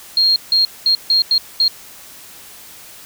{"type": "tone bursts at uneven times", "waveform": "sine", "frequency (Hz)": 4233, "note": "C8", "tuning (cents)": 19, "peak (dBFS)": -10, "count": 6, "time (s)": [[0.17, 0.36], [0.52, 0.65], [0.86, 0.95], [1.1, 1.22], [1.31, 1.38], [1.6, 1.68]], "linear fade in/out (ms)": 2, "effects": ["white hiss -39 dBFS RMS until 3.05 s"]}